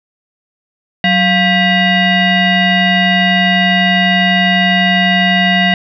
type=tone with frequency modulation; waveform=sine; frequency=1074 Hz; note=C6; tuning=45 cents sharp; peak=-8 dBFS; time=1.04-5.74 s; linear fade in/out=2 ms; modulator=888 Hz; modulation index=2.3; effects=none